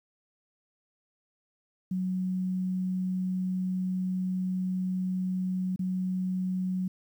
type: tone with dropouts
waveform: sine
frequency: 185 Hz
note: F#3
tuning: in tune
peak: -27 dBFS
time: 1.91-6.88 s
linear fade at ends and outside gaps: 5 ms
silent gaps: 5.761-5.792 s
effects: 10-bit